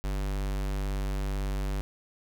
square tone, 49 Hz, G1, in tune, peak -29 dBFS, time 0.04-1.81 s, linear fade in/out 0 ms, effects none

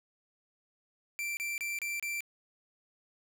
45% pulse tone bursts, 2349 Hz, D7, in tune, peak -33 dBFS, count 5, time 1.19-2.206 s, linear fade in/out 0 ms, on 180 ms, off 29 ms, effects 11-bit

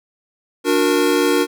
square chord, D augmented, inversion none, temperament equal with one note detuned, 293.7 / 362.6 / 466.2 Hz, D4 / F#4 / A#4, 0 / -35 / 0 cents, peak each -19 dBFS, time 0.64-1.47 s, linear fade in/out 50 ms, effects none

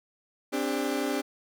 30% pulse chord, C suspended second, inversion none, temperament equal with one note detuned, 261.6 / 293.7 / 400.9 Hz, C4 / D4 / G4, 0 / 0 / +39 cents, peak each -29 / -28 / -30 dBFS, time 0.52-1.22 s, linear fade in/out 20 ms, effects none

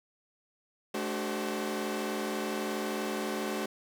sawtooth tone cluster, 215.3 / 294.1 / 378.4 / 525 Hz, A3 / D4 / F#4 / C5, -37 / +3 / +39 / +6 cents, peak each -32 / -35 / -32 / -36 dBFS, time 0.94-3.66 s, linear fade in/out 5 ms, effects none

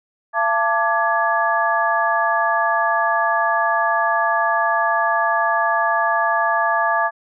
sine tone cluster, 678 / 888 / 1172 / 1683 Hz, E5 / A5 / D6 / G#6, +49 / +16 / -4 / +23 cents, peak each -21 dBFS, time 0.33-7.11 s, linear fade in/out 50 ms, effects none

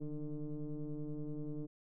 sine tone with frequency modulation, 146.83 Hz, D3, in tune, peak -37 dBFS, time 0-1.67 s, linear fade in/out 20 ms, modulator 152 Hz, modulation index 1.6, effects tanh soft clip ceiling -34 dBFS

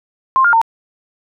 sine tone with pitch steps, 1055 / 1409 / 909 Hz, C6 / F6 / A#5, +14 / +15 / -44 cents, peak -8 dBFS, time 0.36-0.615 s, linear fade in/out 0 ms, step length 85 ms, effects none

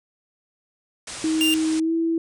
white low-pass noise, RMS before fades -35 dBFS, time 1.07-1.8 s, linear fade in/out 5 ms, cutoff 9700 Hz, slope 96 dB/octave
sine tone with pitch glide, 316.9 to 329.6 Hz, D#4 to E4, +32 to 0 cents, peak -19 dBFS, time 1.24-2.18 s, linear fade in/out 2 ms, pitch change +68 cents, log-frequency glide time 1.77-1.93 s
45% pulse tone, 2794 Hz, F7, in tune, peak -19 dBFS, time 1.41-1.54 s, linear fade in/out 0 ms
effects none

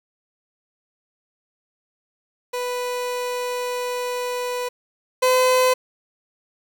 30% pulse tone pair in turn, 493.9 / 509.5 Hz, B4 / C5, 0 / -46 cents, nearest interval minor second, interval 54 cents, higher second, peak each -21 / -12 dBFS, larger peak second, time 2.53-4.69 / 5.22-5.74 s, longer first, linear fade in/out 10 ms, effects 8-bit

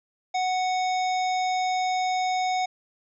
harmonic tone, 740 Hz, F#5, in tune, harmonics 1 / 3 / 5 / 7 / 9, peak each -23 / -33 / -37 / -40 / -42 dBFS, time 0.34-2.66 s, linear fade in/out 10 ms, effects none

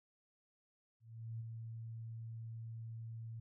sine tone with ADSR envelope, 113.6 Hz, A#2, 44 cents flat, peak -40 dBFS, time 1-3.4 s, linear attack 400 ms, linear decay 22 ms, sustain -4 dB, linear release 6 ms, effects none

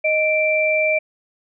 sine tone pair together, 622.3 / 2349 Hz, D#5 / D7, 0 / 0 cents, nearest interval octave + major seventh, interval 2300 cents, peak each -18 dBFS, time 0.04-0.99 s, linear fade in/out 10 ms, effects none

